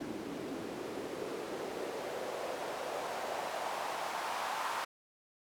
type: noise with band-pass filter sweep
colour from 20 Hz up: white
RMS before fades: -39 dBFS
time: 0-4.85 s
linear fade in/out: 10 ms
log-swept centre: 280 to 990 Hz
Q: 2.2
effects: none